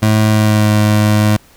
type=tone with pitch glide; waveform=25% pulse; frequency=108.2 to 105.85 Hz; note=A2 to G#2; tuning=-29 to +33 cents; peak=-5 dBFS; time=0.02-1.37 s; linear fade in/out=10 ms; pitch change=-38 cents; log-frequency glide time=0.25-0.73 s; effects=pink hiss -46 dBFS RMS until 1.56 s